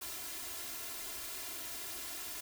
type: noise with comb filter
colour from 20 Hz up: white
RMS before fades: -43 dBFS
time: 0.01-2.41 s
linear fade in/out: 10 ms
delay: 2.9 ms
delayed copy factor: +0.9
effects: none